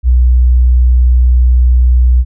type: tone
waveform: sine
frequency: 61.74 Hz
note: B1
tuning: in tune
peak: -4 dBFS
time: 0.03-2.25 s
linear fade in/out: 50 ms
effects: none